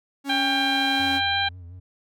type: tone with pitch glide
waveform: 45% pulse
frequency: 277.9 to 275.3 Hz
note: C#4 to C#4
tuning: +4 to -12 cents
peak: -27 dBFS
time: 0.24-1.21 s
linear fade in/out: 50 ms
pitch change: -16 cents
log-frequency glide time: 0.45-0.89 s
type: harmonic tone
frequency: 795 Hz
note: G5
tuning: 24 cents sharp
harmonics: 1 / 2 / 3 / 4 / 5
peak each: -26 / -26 / -30 / -27 / -28 dBFS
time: 0.29-1.49 s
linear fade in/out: 10 ms
type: tone with vibrato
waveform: triangle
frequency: 88.4 Hz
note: F2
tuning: 22 cents sharp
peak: -36 dBFS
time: 0.99-1.8 s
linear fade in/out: 10 ms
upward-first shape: sine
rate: 5.6 Hz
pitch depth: 72 cents each way
effects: none